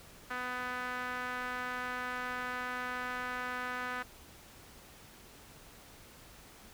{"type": "tone with band-pass filter", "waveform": "sawtooth", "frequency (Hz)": 249.6, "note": "B3", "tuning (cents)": 19, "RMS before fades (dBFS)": -38, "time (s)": [0.3, 4.03], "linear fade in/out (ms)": 10, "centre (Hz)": 1500, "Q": 2.3, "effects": ["pink hiss -55 dBFS RMS until 6.73 s"]}